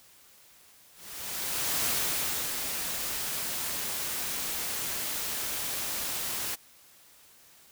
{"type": "noise with ADSR envelope", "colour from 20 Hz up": "white", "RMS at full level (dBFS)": -28, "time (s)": [0.94, 6.56], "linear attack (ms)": 900, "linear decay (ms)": 700, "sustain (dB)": -5, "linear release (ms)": 20, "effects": ["white hiss -57 dBFS RMS until 7.71 s"]}